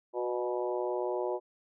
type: harmonic tone with a mistuned harmonic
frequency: 122.2 Hz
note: B2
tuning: 18 cents flat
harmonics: 3 / 4 / 5 / 6 / 7 / 8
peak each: -33 / -36 / -36 / -44 / -40 / -42 dBFS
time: 0.13-1.4 s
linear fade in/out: 50 ms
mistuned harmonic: 4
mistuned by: +16 cents
effects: none